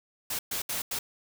white noise bursts at uneven times, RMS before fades -32 dBFS, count 4, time 0.3-0.39 / 0.51-0.62 / 0.69-0.82 / 0.91-0.99 s, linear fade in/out 5 ms, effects none

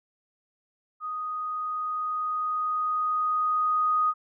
sine tone with level ramp, 1244.5 Hz, D#6, in tune, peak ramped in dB -30 to -20 dBFS, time 1-4.14 s, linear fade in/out 50 ms, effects none

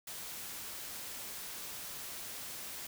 white noise, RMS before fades -44 dBFS, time 0.07-2.87 s, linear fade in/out 5 ms, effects none

